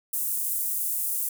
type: high-pass noise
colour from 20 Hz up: pink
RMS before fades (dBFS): -28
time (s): 0.13-1.29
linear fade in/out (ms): 5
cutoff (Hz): 9700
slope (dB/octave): 24
effects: none